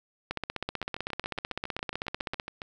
two click trains, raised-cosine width 0.3 ms, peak -15 / -21 dBFS, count 34 / 15, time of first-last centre 0.31-2.399 / 0.69-2.618 s, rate 15.8 / 7.26 Hz, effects none

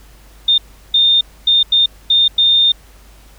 sine tone bursts at uneven times, 3632 Hz, A#7, 46 cents flat, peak -8 dBFS, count 6, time 0.48-0.58 / 0.94-1.21 / 1.47-1.63 / 1.72-1.86 / 2.1-2.28 / 2.38-2.72 s, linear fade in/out 5 ms, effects added 50 Hz sine -41 dBFS peak until 3.38 s + pink hiss -47 dBFS RMS until 3.38 s

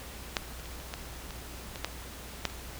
clicks, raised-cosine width 0.2 ms, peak -9 / -30 / -28 / -30 / -18 / -25 / -21 / -12 / -29 / -10 / -29 dBFS, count 11, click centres 0.368 / 0.597 / 0.657 / 0.801 / 0.939 / 1.307 / 1.758 / 1.846 / 2.041 / 2.453 / 2.499 s, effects added 60 Hz sine -45 dBFS peak until 2.79 s + pink hiss -45 dBFS RMS until 2.79 s

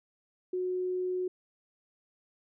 sine tone, 365.9 Hz, F#4, 19 cents flat, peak -29 dBFS, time 0.53-1.28 s, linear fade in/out 5 ms, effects none

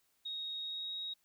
sine tone with pitch glide, 3756 to 3784 Hz, A#7 to A#7, +12 to +25 cents, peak -38 dBFS, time 0.25-1.14 s, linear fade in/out 10 ms, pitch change +13 cents, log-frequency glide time 0.61-0.92 s, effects white hiss -75 dBFS RMS until 1.24 s

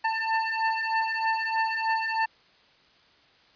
25% pulse beating tone pair, 891 / 894.2 Hz, A5 / A5, +22 / +28 cents, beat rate 3.2 Hz, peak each -24 dBFS, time 0.04-2.26 s, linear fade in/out 10 ms, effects white hiss -59 dBFS RMS until 3.55 s + resampled to 11025 Hz

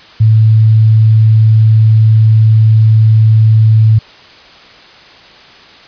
sine tone, 110 Hz, A2, in tune, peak -3 dBFS, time 0.2-3.99 s, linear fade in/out 10 ms, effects white hiss -37 dBFS RMS until 5.87 s + resampled to 11025 Hz

